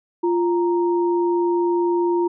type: tone pair together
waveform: sine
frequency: 347.8 / 932.3 Hz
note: F4 / A#5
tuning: -7 / 0 cents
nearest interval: octave + perfect fourth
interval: 1707 cents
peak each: -17 / -25 dBFS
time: 0.23-2.28 s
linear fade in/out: 10 ms
effects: none